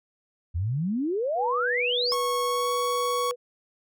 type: exponential sweep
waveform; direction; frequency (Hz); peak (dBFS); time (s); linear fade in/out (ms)
sine; up; 78.3 to 5588; -24; 0.54-2.15; 20
type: tone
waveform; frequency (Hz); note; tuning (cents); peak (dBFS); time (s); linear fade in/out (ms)
sine; 489.3; B4; -16; -27; 1.35-3.36; 50
type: tone with pitch glide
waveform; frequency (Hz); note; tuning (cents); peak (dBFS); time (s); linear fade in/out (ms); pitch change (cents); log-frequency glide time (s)
45% pulse; 1100 to 1115.4; C#6 to C#6; -14 to +10; -26; 2.12-3.31; 0; +24; 2.44-2.71
effects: none